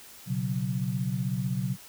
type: chord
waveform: sine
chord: B suspended second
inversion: none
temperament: equal with one note detuned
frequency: 122.76 / 138.59 / 185 Hz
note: B2 / C#3 / F#3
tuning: -10 / 0 / 0 cents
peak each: -31 dBFS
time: 0.26-1.77 s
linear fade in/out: 50 ms
effects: white hiss -49 dBFS RMS until 1.88 s